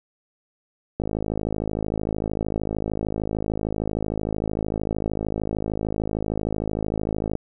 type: click train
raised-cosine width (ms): 2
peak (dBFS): -12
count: 339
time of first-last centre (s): 1-7.353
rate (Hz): 53.2
effects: none